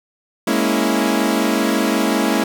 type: chord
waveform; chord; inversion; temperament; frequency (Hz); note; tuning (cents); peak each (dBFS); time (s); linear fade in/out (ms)
sawtooth; A# half-diminished seventh; third; equal; 207.7 / 233.1 / 277.2 / 329.6; G#3 / A#3 / C#4 / E4; 0 / 0 / 0 / 0; -17; 0.47-2.44; 5
effects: 8-bit